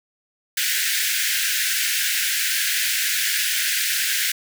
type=high-pass noise; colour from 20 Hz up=pink; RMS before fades=-22 dBFS; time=0.57-4.32 s; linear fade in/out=5 ms; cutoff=1500 Hz; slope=96 dB/octave; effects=none